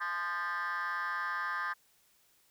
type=tone with frequency modulation; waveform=sine; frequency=1400 Hz; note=F6; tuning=4 cents sharp; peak=-30 dBFS; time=0-1.74 s; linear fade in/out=20 ms; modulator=181 Hz; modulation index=2.2; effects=tanh soft clip ceiling -31 dBFS + white hiss -68 dBFS RMS until 2.5 s